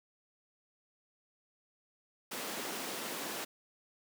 pink high-pass noise, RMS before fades -40 dBFS, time 2.31-3.45 s, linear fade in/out 10 ms, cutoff 220 Hz, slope 24 dB/octave, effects none

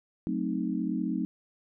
sine chord, F# diminished seventh, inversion none, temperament equal, 185 / 220 / 261.6 / 311.1 Hz, F#3 / A3 / C4 / Eb4, 0 / 0 / 0 / 0 cents, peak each -33 dBFS, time 0.27-1.25 s, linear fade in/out 0 ms, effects none

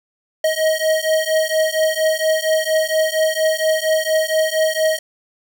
square beating tone pair, 629 / 633.3 Hz, D#5 / D#5, +19 / +30 cents, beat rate 4.3 Hz, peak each -19 dBFS, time 0.44-4.99 s, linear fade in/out 5 ms, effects none

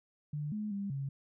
sine tone with pitch steps, 148.4 / 211.6 / 199.5 / 137.6 Hz, D3 / G#3 / G3 / C#3, +18 / +33 / +31 / -12 cents, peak -34 dBFS, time 0.33-1.09 s, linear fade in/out 5 ms, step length 190 ms, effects none

